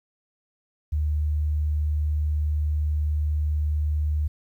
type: tone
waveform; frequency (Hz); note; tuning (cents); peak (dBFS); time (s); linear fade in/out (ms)
sine; 75.4; D2; +46; -21; 0.92-4.28; 10
effects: 10-bit